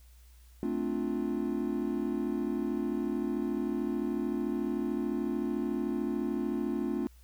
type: chord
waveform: triangle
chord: D minor seventh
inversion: second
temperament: equal with one note detuned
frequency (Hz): 220 / 260.1 / 293.7 / 349.2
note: A3 / C4 / D4 / F4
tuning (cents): 0 / -10 / 0 / 0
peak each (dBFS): -33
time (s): 0.63-7.07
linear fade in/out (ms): 0
effects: added 60 Hz sine -53 dBFS peak until 7.23 s + white hiss -65 dBFS RMS until 7.23 s